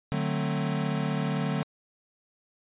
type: chord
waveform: square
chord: D dominant seventh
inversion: none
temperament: equal with one note detuned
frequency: 148.8 / 185 / 220 / 261.6 Hz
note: D3 / F#3 / A3 / C4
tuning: +23 / 0 / 0 / 0 cents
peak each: -30 / -33 / -34 / -36 dBFS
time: 0.12-1.63 s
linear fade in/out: 0 ms
effects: resampled to 8000 Hz